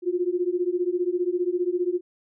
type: beating tone pair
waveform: sine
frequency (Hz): 348.9 / 363.9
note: F4 / F#4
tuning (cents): -2 / -29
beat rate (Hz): 15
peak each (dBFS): -25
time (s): 0.02-2.01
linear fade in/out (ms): 50
effects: none

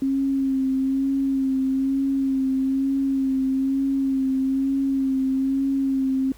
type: tone with vibrato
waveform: sine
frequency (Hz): 268.5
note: C4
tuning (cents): +45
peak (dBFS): -19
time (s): 0.02-6.32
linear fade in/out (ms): 2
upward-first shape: sine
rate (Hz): 1.1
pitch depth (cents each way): 25
effects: added 52 Hz sine -47 dBFS peak until 6.37 s + pink hiss -52 dBFS RMS until 6.37 s

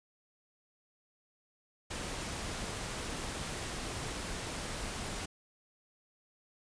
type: noise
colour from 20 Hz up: pink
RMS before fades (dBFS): -39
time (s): 1.9-5.26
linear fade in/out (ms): 10
effects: resampled to 22050 Hz

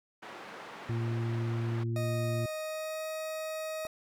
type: band-pass noise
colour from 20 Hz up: white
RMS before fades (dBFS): -46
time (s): 0.22-1.84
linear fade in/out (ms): 10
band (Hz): 220 to 1600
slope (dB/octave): 12
type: harmonic tone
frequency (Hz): 115.5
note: A#2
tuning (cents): -16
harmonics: 1 / 2 / 3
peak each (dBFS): -30 / -41 / -39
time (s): 0.89-2.46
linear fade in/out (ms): 5
type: tone with pitch glide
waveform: 40% pulse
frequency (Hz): 622.3 to 629.9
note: D#5 to D#5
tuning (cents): 0 to +21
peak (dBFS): -34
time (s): 1.96-3.87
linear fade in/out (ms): 2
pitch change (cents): +21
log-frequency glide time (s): 2.47-3.05
type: click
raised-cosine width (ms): 1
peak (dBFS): -30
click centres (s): 3.852
effects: none

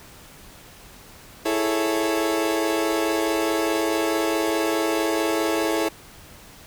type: chord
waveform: 30% pulse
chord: A major seventh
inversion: second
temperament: equal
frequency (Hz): 329.6 / 415.3 / 440 / 554.4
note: E4 / G#4 / A4 / C#5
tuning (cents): 0 / 0 / 0 / 0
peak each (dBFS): -21 / -27 / -24 / -26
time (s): 1.45-5.89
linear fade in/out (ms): 10
effects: pink hiss -46 dBFS RMS until 6.66 s

